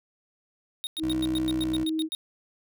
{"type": "tone bursts", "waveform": "square", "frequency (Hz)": 3729, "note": "A#7", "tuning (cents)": 0, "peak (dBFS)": -30, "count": 11, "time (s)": [0.84, 2.149], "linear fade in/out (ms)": 0, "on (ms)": 29, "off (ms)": 99}
{"type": "tone", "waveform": "sine", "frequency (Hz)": 316.8, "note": "D#4", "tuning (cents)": 31, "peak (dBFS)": -25, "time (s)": [0.98, 2.09], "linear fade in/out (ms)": 50}
{"type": "tone with pitch glide", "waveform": "15% pulse", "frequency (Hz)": [63.3, 62.5], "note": ["B1", "B1"], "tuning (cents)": [43, 21], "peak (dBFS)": -28, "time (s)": [1.02, 1.85], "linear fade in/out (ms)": 20, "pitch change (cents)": -22, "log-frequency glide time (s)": [1.42, 1.64]}
{"effects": []}